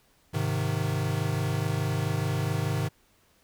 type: chord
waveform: square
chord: Ab major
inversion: none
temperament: equal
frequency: 103.83 / 130.81 / 155.56 Hz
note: Ab2 / C3 / Eb3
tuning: 0 / 0 / 0 cents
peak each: -31 dBFS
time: 0.33-2.89 s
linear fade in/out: 20 ms
effects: pink hiss -64 dBFS RMS until 3.43 s